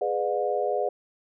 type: chord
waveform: sine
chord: G# diminished seventh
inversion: none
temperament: just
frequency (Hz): 415.3 / 498.4 / 598 / 717.6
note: G#4 / B4 / D5 / F5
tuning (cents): 0 / +16 / +31 / +47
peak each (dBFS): -29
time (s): 0.01-0.89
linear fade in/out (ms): 5
effects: none